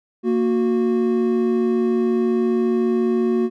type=tone pair together; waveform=triangle; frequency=232 / 366.5 Hz; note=A#3 / F#4; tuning=-8 / -16 cents; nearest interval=minor sixth; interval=792 cents; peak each=-17 / -17 dBFS; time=0.23-3.5 s; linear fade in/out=50 ms; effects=none